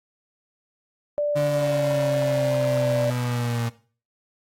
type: tone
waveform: sine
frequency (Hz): 587.3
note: D5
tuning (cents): 0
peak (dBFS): -20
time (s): 1.18-3.1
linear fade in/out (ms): 0
type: linear sweep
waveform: 35% pulse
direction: down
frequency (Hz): 146.83 to 116.54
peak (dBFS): -22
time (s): 1.35-3.7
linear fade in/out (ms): 20
effects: noise-tail reverb RT60 0.4 s tail -17 dB re dry + AAC 48 kbps